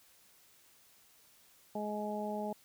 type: harmonic tone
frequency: 210 Hz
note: G#3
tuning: 19 cents sharp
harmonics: 1 / 2 / 3 / 4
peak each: -39 / -42 / -40 / -41 dBFS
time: 1.75-2.53 s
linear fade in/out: 5 ms
effects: white hiss -64 dBFS RMS until 2.64 s